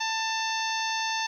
harmonic tone, 890 Hz, A5, 20 cents sharp, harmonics 1 / 2 / 3 / 4 / 5 / 6 / 7, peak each -30 / -33 / -35 / -36 / -37 / -38 / -38 dBFS, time 0-1.27 s, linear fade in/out 10 ms, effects 10-bit

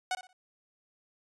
sawtooth tone with echo, 740 Hz, F#5, in tune, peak -25 dBFS, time 0.11-0.15 s, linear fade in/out 2 ms, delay 60 ms, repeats 3, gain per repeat -12 dB, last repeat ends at 0.33 s, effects resampled to 22050 Hz

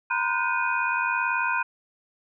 sine tone cluster, 942 / 1020 / 1444 / 1545 / 2476 Hz, A#5 / C6 / F#6 / G6 / D#7, +18 / -44 / -43 / -26 / -9 cents, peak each -29 dBFS, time 0.1-1.63 s, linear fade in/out 10 ms, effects none

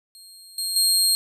25% pulse tone with level steps, 4229 Hz, C8, 18 cents sharp, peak -39 / -20 / -12 dBFS, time 0.15-1.15 s, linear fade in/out 0 ms, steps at 0.58 / 0.76 s, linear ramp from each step 2 ms, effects none

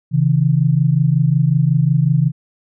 sine tone pair together, 134.63 / 160.1 Hz, C3 / D#3, +50 / +50 cents, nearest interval minor third, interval 300 cents, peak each -14 dBFS, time 0.11-2.32 s, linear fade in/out 50 ms, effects none

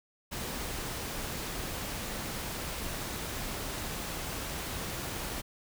pink noise, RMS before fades -37 dBFS, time 0.31-5.42 s, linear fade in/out 20 ms, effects none

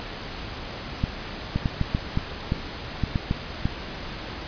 clicks, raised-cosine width 5 ms, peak -10 dBFS, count 11, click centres 1.039 / 1.56 / 1.658 / 1.813 / 1.949 / 2.174 / 2.521 / 3.037 / 3.158 / 3.311 / 3.655 s, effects pink hiss -35 dBFS RMS until 4.47 s + resampled to 11025 Hz

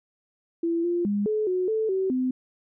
sine tone with pitch steps, 335.6 / 347.5 / 204.2 / 429.2 / 366.9 / 439 / 380.5 / 255.9 Hz, E4 / F4 / G#3 / A4 / F#4 / A4 / F#4 / C4, +31 / -9 / -29 / -43 / -15 / -4 / +48 / -38 cents, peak -22 dBFS, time 0.63-2.31 s, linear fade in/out 5 ms, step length 210 ms, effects none

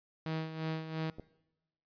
sawtooth tone with tremolo, 159.4 Hz, D#3, 42 cents sharp, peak -29 dBFS, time 0.26-1.1 s, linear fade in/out 0 ms, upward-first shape sine, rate 2.9 Hz, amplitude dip 65%
clicks, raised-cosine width 2 ms, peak -35 / -29 dBFS, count 2, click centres 1.185 / 1.197 s
effects noise-tail reverb RT60 0.9 s tail -20 dB re dry + resampled to 11025 Hz

